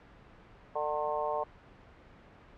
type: harmonic tone with a mistuned harmonic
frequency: 150 Hz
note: D3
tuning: 37 cents sharp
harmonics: 3 / 4 / 5 / 6 / 7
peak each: -38 / -34 / -37 / -36 / -37 dBFS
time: 0.75-1.44 s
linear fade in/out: 10 ms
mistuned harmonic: 7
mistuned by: +31 cents
effects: pink hiss -55 dBFS RMS until 2.57 s + low-pass 2000 Hz 12 dB/octave